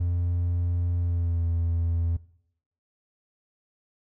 triangle tone with pitch glide, 87.31 to 84.34 Hz, F2 to E2, 0 to +40 cents, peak -20 dBFS, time 0-2.17 s, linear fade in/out 10 ms, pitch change -60 cents, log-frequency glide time 0.98-1.44 s, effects noise-tail reverb RT60 0.7 s tail -21 dB re dry + tanh soft clip ceiling -16 dBFS

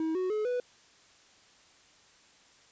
triangle tone with pitch steps, 320 / 369.7 / 427.1 / 493.5 Hz, D#4 / F#4 / G#4 / B4, +49 / -1 / +48 / -1 cents, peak -26 dBFS, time 0-0.6 s, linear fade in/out 2 ms, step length 150 ms, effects white hiss -60 dBFS RMS until 2.71 s + resampled to 16000 Hz

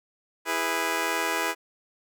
10% pulse chord, E major, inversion none, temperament just, 329.6 / 412 / 494.4 Hz, E4 / G#4 / B4, 0 / -14 / +2 cents, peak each -22 / -22 / -23 dBFS, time 0.45-1.55 s, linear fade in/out 50 ms, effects none

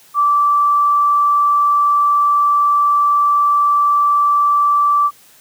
sine tone, 1164 Hz, D6, 16 cents flat, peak -10 dBFS, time 0.14-5.11 s, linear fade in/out 50 ms, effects white hiss -47 dBFS RMS until 5.4 s + high-pass 80 Hz 12 dB/octave

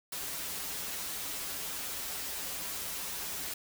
white noise with comb filter, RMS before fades -38 dBFS, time 0.12-3.54 s, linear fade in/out 5 ms, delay 8.5 ms, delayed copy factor -0.65, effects none

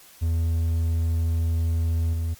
triangle tone with level steps, 82.41 Hz, E2, in tune, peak -18 / -21 dBFS, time 0.21-2.35 s, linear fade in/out 20 ms, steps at 2.13 s, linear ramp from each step 2 ms, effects white hiss -50 dBFS RMS until 2.39 s + MP3 96 kbps

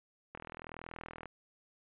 click train, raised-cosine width 0.5 ms, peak -29 dBFS, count 38, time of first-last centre 0.35-1.257 s, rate 40.8 Hz, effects resampled to 8000 Hz

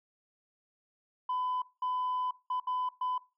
sine tone bursts at uneven times, 1005 Hz, B5, 30 cents sharp, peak -28 dBFS, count 5, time 1.29-1.62 / 1.82-2.31 / 2.5-2.6 / 2.67-2.89 / 3.01-3.18 s, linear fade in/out 5 ms, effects noise-tail reverb RT60 0.3 s tail -21 dB re dry + tanh soft clip ceiling -27 dBFS

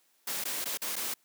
white noise with dropouts, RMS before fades -34 dBFS, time 0.27-1.14 s, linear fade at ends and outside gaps 5 ms, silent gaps 0.44-0.452 / 0.644-0.656 / 0.774-0.817 / 0.957-0.963 s, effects white hiss -69 dBFS RMS until 1.24 s + high-pass 200 Hz 12 dB/octave

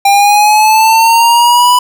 square linear sweep, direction up, 794 to 993 Hz, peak -5 dBFS, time 0.05-1.79 s, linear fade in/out 5 ms, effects none

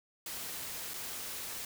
white noise with dropouts, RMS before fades -41 dBFS, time 0.26-1.65 s, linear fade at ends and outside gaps 2 ms, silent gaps 0.936-0.94 s, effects none

